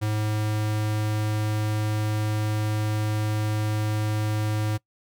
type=tone; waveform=square; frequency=106.9 Hz; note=A2; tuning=49 cents flat; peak=-24 dBFS; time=0.01-4.78 s; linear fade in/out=20 ms; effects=noise-tail reverb RT60 0.1 s tail -22 dB re dry